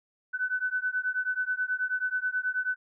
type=beating tone pair; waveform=sine; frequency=1500 / 1509.3 Hz; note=F#6 / F#6; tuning=+23 / +34 cents; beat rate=9.3 Hz; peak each=-30 dBFS; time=0.33-2.76 s; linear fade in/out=20 ms; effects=none